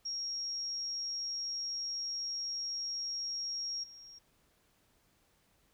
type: tone with level steps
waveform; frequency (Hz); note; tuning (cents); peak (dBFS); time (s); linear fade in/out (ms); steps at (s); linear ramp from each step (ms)
sine; 5588; F8; 0; -35 / -50; 0.05-4.19; 10; 3.83; 10
effects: pink hiss -71 dBFS RMS until 5.73 s